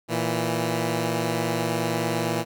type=tone pair together; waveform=10% pulse; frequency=116.54 / 164.96 Hz; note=A#2 / E3; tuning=0 / +2 cents; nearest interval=tritone; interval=602 cents; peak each=-18 dBFS; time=0.08-2.45 s; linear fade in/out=50 ms; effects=none